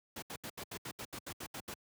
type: noise bursts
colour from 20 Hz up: pink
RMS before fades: -43 dBFS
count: 12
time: 0.16-1.741 s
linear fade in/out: 5 ms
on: 63 ms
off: 75 ms
effects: high-pass 100 Hz 12 dB/octave